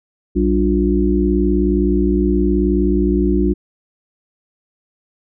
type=harmonic tone with a mistuned harmonic; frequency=59.1 Hz; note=A#1; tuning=24 cents sharp; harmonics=1 / 3 / 5 / 6; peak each=-18 / -18 / -18 / -18 dBFS; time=0.35-3.54 s; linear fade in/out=20 ms; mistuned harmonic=3; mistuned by=+150 cents; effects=none